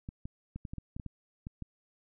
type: clicks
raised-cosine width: 5 ms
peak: -27 dBFS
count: 11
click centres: 0.089 / 0.255 / 0.56 / 0.652 / 0.735 / 0.783 / 0.965 / 0.998 / 1.063 / 1.469 / 1.623 s
effects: none